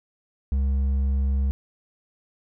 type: tone with hard clipping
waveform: sine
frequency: 68 Hz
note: C#2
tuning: 33 cents flat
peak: -21 dBFS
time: 0.52-1.51 s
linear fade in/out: 0 ms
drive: 4 dB
effects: none